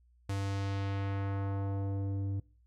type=tone with low-pass filter sweep; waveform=square; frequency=98.6 Hz; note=G2; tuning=11 cents sharp; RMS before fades=-34 dBFS; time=0.29-2.4 s; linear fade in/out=5 ms; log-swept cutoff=10000 to 240 Hz; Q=0.91; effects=noise-tail reverb RT60 0.4 s tail -22 dB re dry + added 60 Hz sine -62 dBFS peak until 2.66 s